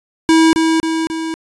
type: tone with echo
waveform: square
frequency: 323.3 Hz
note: E4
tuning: 34 cents flat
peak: -8 dBFS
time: 0.29-0.53 s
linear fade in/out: 0 ms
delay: 270 ms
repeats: 3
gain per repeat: -4 dB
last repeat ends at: 1.34 s
effects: resampled to 22050 Hz